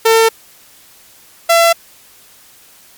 sawtooth tone pair in turn, 450.4 / 673.4 Hz, A4 / E5, +40 / +37 cents, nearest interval perfect fifth, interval 697 cents, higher second, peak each -3 dBFS, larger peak neither, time 0.05-0.29 / 1.49-1.73 s, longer neither, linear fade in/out 10 ms, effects white hiss -44 dBFS RMS until 2.97 s + MP3 96 kbps

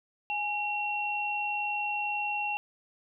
sine tone pair together, 830 / 2731 Hz, G#5 / F7, -1 / -39 cents, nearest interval octave + major sixth, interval 2062 cents, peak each -32 / -31 dBFS, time 0.3-2.57 s, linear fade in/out 0 ms, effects none

